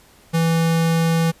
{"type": "tone", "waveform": "square", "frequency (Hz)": 164.81, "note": "E3", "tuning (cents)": 0, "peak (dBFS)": -16, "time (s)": [0.33, 1.32], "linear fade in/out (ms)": 20, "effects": ["pink hiss -51 dBFS RMS until 1.4 s", "resampled to 32000 Hz"]}